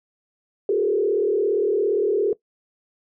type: tone with frequency modulation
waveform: sine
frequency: 415.3 Hz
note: G#4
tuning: in tune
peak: -17 dBFS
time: 0.69-2.33 s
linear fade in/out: 2 ms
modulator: 37.4 Hz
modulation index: 1.3
effects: noise-tail reverb RT60 0.1 s tail -19 dB re dry